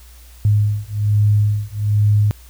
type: beating tone pair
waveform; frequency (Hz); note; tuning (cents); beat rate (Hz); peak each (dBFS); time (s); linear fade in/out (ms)
sine; 103.83 / 105.03; G#2 / G#2; 0 / +20; 1.2; -16; 0.45-2.31; 0
effects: added 60 Hz sine -40 dBFS peak until 2.49 s + white hiss -48 dBFS RMS until 2.49 s